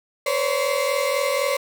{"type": "tone cluster", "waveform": "35% pulse", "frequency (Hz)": [483.2, 523, 567, 2081], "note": ["B4", "C5", "C#5", "C7"], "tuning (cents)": [-38, -1, 39, -10], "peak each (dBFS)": [-30, -23, -21, -29], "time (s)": [0.26, 1.57], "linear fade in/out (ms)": 5, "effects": []}